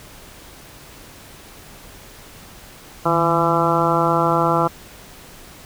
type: harmonic tone with a mistuned harmonic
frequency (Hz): 168.3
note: E3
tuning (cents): +36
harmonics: 1 / 2 / 3 / 4 / 5 / 6 / 7 / 8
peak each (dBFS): -23 / -23 / -23 / -23 / -23 / -23 / -23 / -23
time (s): 3.05-4.68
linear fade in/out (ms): 10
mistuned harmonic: 1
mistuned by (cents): -100
effects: pink hiss -42 dBFS RMS until 5.65 s

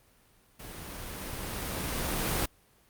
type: noise with level ramp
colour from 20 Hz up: pink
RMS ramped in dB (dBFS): -44 to -28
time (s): 0.59-2.46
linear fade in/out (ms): 10
effects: pink hiss -63 dBFS RMS until 2.89 s + Opus 32 kbps

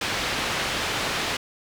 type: low-pass noise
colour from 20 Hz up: white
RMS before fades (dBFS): -27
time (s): 0.01-1.37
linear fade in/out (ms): 5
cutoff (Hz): 3400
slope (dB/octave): 12
effects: none

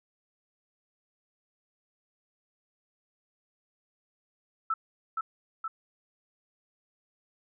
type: tone with echo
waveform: sine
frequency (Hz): 1318.5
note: E6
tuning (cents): 0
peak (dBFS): -25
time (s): 4.7-4.74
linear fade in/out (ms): 5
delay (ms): 470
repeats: 2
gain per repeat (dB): -3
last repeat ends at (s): 5.68
effects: none

